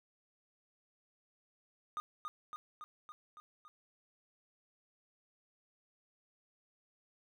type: tone with echo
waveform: triangle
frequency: 1226 Hz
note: D#6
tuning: 26 cents flat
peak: -34 dBFS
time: 1.97-2 s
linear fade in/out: 0 ms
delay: 280 ms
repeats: 6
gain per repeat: -3 dB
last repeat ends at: 3.68 s
effects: none